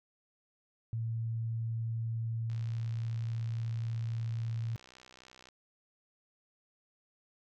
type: tone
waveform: sine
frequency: 113.9 Hz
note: A#2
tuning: 40 cents flat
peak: -32 dBFS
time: 0.93-4.76 s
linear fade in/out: 0 ms
type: click train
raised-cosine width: 0.2 ms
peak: -37 dBFS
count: 191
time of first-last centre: 2.5-5.487 s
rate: 63.6 Hz
effects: none